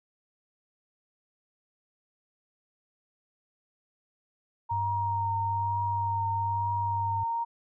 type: tone with vibrato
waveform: sine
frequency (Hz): 932.3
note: A#5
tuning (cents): 0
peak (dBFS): -27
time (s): 4.69-7.45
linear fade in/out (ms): 20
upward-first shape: triangle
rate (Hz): 1.1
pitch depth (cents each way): 30
type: tone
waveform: sine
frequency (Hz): 99.5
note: G2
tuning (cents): +26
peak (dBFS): -32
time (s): 4.71-7.24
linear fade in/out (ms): 10
effects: none